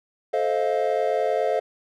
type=chord; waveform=triangle; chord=F dominant seventh; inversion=first; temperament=just; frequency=436.5 / 523.8 / 628.6 / 698.5 Hz; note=A4 / C5 / Eb5 / F5; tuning=-14 / +2 / +18 / 0 cents; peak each=-24 dBFS; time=0.33-1.6 s; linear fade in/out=10 ms; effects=none